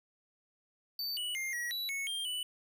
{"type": "tone with pitch steps", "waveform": "square", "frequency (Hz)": [4568, 2946, 2114, 1915, 3936, 2204, 3192, 2973], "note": ["D8", "F#7", "C7", "A#6", "B7", "C#7", "G7", "F#7"], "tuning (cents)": [-49, -8, 17, 46, -7, -11, 31, 8], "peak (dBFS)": -35, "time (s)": [0.99, 2.43], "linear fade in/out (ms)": 2, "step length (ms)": 180, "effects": []}